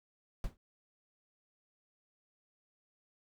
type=noise with exponential decay; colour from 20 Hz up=brown; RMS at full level=-33 dBFS; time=0.44-0.57 s; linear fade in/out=2 ms; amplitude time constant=28 ms; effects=none